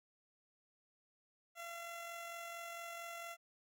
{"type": "tone with amplitude modulation", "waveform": "15% pulse", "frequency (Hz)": 681, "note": "F5", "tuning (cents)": -44, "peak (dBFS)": -38, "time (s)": [1.55, 3.37], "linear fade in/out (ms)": 50, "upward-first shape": "sine", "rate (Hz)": 44.4, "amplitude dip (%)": 30, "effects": []}